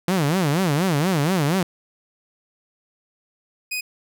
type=tone with vibrato; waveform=sawtooth; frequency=164.81 Hz; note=E3; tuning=in tune; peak=-14 dBFS; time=0.08-1.63 s; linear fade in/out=2 ms; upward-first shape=sine; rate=4.2 Hz; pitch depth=280 cents each way
type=tone; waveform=sawtooth; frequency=2497 Hz; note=D#7; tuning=6 cents sharp; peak=-21 dBFS; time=3.71-3.81 s; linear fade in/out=10 ms
effects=none